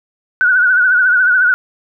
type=tone with vibrato; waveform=sine; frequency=1480 Hz; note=F#6; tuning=in tune; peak=-8 dBFS; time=0.41-1.54 s; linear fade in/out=0 ms; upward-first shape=triangle; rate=14 Hz; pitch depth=82 cents each way; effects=none